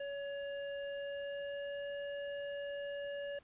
square tone with pitch glide, 563 to 568.2 Hz, C#5 to C#5, +27 to +43 cents, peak -40 dBFS, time 0-3.39 s, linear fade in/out 5 ms, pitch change +16 cents, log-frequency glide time 0.84-1.92 s, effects pink hiss -67 dBFS RMS until 3.43 s + resampled to 8000 Hz

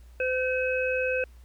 harmonic tone, 512 Hz, C5, 38 cents flat, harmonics 1 / 3 / 5, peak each -26 / -32 / -30 dBFS, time 0.2-1.24 s, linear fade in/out 2 ms, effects added 60 Hz sine -47 dBFS peak until 1.44 s + pink hiss -63 dBFS RMS until 1.44 s

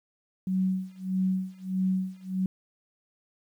sine tone with tremolo, 187.5 Hz, F#3, 23 cents sharp, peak -22 dBFS, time 0.47-2.46 s, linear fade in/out 2 ms, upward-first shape sine, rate 1.6 Hz, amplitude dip 95%, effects 10-bit

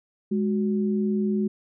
sine tone pair together, 207.7 / 370 Hz, G#3 / F#4, 0 / 0 cents, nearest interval minor seventh, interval 1000 cents, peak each -22 / -28 dBFS, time 0.31-1.48 s, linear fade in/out 10 ms, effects none

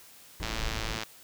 brown noise, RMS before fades -35 dBFS, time 0.4-0.99 s, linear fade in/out 0 ms
click train, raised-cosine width 0.2 ms, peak -16 dBFS, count 68, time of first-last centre 0.43-1.034 s, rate 111 Hz
effects white hiss -53 dBFS RMS until 1.23 s

